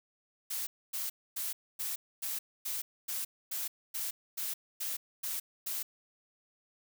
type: noise bursts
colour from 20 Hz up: blue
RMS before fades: -36 dBFS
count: 13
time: 0.5-5.83 s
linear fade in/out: 10 ms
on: 170 ms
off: 260 ms
effects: none